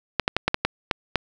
clicks, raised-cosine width 0.3 ms, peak -3 dBFS, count 8, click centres 0.197 / 0.279 / 0.366 / 0.48 / 0.544 / 0.65 / 0.912 / 1.157 s, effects none

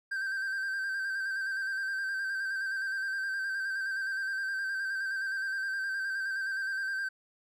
triangle tone with vibrato, 1568 Hz, G6, in tune, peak -29 dBFS, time 0.11-7.09 s, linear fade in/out 10 ms, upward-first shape square, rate 9.6 Hz, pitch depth 30 cents each way, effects none

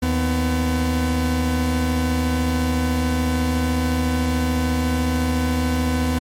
40% pulse tone pair together, 79.25 / 251.6 Hz, D#2 / B3, +32 / +32 cents, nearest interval octave + minor sixth, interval 2000 cents, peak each -20 dBFS, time 0.02-6.19 s, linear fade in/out 10 ms, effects MP3 64 kbps

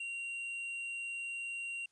sine tone with hard clipping, 2759 Hz, F7, 22 cents flat, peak -39 dBFS, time 0-1.86 s, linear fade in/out 5 ms, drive 4 dB, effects white hiss -75 dBFS RMS until 1.91 s + resampled to 22050 Hz

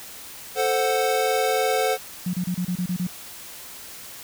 square chord, F# diminished, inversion first, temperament equal, 440 / 523.3 / 740 Hz, A4 / C5 / F#5, 0 / 0 / 0 cents, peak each -25 dBFS, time 0.55-1.98 s, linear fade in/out 50 ms
sine tone bursts, 180 Hz, F#3, 47 cents flat, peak -22 dBFS, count 8, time 2.26-3.07 s, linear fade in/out 5 ms, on 75 ms, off 30 ms
effects white hiss -40 dBFS RMS until 4.23 s

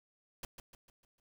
pink noise with echo, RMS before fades -42 dBFS, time 0.43-0.45 s, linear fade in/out 2 ms, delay 150 ms, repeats 5, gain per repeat -7 dB, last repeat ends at 1.2 s, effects none

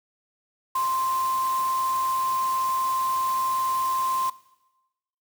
sine tone in noise, 1046.5 Hz, C6, in tune, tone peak -22 dBFS, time 0.75-4.3 s, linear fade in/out 5 ms, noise white, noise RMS -38 dBFS, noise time 0.75-4.3 s, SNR +13 dB, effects noise-tail reverb RT60 1.0 s tail -19 dB re dry

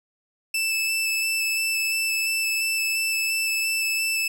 sawtooth tone with vibrato, 2637 Hz, E7, in tune, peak -19 dBFS, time 0.54-4.28 s, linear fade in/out 5 ms, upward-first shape square, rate 2.9 Hz, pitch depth 9 cents each way, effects none

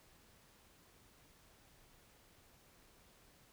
silence, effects pink hiss -66 dBFS RMS until 3.52 s

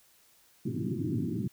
pink band-pass noise, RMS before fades -32 dBFS, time 0.65-1.48 s, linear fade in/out 10 ms, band 100 to 370 Hz, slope 96 dB/octave, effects white hiss -63 dBFS RMS until 1.52 s

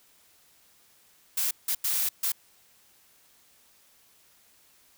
blue noise bursts at uneven times, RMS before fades -27 dBFS, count 4, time 1.37-1.51 / 1.68-1.75 / 1.84-2.09 / 2.23-2.32 s, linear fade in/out 5 ms, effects white hiss -61 dBFS RMS until 4.97 s

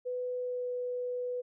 sine tone with pitch glide, 498.1 to 494.7 Hz, B4 to B4, +15 to +3 cents, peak -32 dBFS, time 0.05-1.42 s, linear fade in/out 20 ms, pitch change -12 cents, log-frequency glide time 0.37-0.68 s, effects none

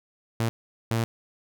sawtooth tone bursts at uneven times, 114.5 Hz, A#2, 31 cents flat, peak -19 dBFS, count 2, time 0.4-0.49 / 0.91-1.04 s, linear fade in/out 0 ms, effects none

